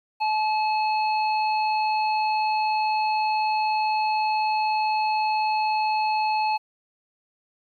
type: harmonic tone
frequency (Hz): 861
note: A5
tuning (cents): -38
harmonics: 1 / 3 / 5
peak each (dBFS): -21 / -31 / -35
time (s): 0.2-6.58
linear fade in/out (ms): 20
effects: 10-bit